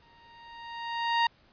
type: tone with exponential growth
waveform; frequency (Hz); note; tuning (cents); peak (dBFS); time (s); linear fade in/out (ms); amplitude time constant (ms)
sawtooth; 932.3; A#5; 0; -17; 0.02-1.27; 5; 270
effects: pink hiss -62 dBFS RMS until 1.52 s + resampled to 11025 Hz